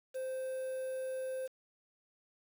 triangle tone with quantisation, 521 Hz, C5, 7 cents flat, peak -34 dBFS, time 0.14-1.48 s, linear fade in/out 20 ms, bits 9, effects none

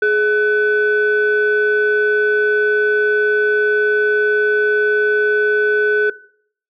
sine tone pair together, 420.9 / 1500 Hz, G#4 / F#6, +23 / +23 cents, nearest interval octave + minor seventh, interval 2200 cents, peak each -13 dBFS, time 0.02-6.1 s, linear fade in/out 5 ms, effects noise-tail reverb RT60 0.6 s tail -21 dB re dry + tanh soft clip ceiling -7 dBFS

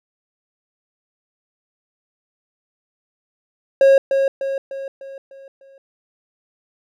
triangle tone with echo, 544 Hz, C#5, 33 cents flat, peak -6 dBFS, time 3.81-3.98 s, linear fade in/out 2 ms, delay 300 ms, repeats 6, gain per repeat -6 dB, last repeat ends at 5.78 s, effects none

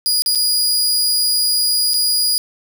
sawtooth tone with dropouts, 4893 Hz, D#8, 30 cents flat, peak -11 dBFS, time 0.06-2.38 s, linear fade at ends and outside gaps 0 ms, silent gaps 0.221-0.261 / 0.35-0.356 / 1.936-1.941 s, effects none

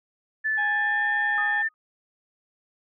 sine tone with pitch glide, 1748 to 1787.8 Hz, A6 to A6, -12 to +27 cents, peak -22 dBFS, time 0.44-1.69 s, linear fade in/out 20 ms, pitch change +39 cents, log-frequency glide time 0.62-1.07 s
harmonic tone, 829 Hz, G#5, 3 cents flat, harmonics 1 / 2 / 3 / 4, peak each -29 / -35 / -48 / -45 dBFS, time 0.57-1.63 s, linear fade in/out 20 ms
sine tone with exponential decay, 1244.5 Hz, D#6, in tune, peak -28 dBFS, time 1.38-1.74 s, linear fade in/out 0 ms, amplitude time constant 78 ms
effects none

